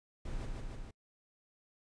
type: noise with echo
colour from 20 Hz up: brown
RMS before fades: -39 dBFS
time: 0.25-0.46 s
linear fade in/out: 5 ms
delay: 150 ms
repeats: 3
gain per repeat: -2 dB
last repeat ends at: 0.91 s
effects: noise-tail reverb RT60 0.1 s tail -26 dB re dry + resampled to 22050 Hz